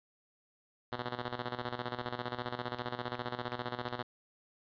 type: tone with tremolo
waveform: 5% pulse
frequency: 122.7 Hz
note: B2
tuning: 11 cents flat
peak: -23 dBFS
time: 0.92-4.03 s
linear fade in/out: 5 ms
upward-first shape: square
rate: 15 Hz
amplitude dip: 70%
effects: resampled to 11025 Hz